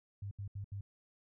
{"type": "tone bursts", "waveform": "sine", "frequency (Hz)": 100, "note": "G2", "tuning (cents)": 35, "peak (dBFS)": -39, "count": 4, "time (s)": [0.22, 0.81], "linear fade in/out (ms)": 5, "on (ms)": 92, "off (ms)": 74, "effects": []}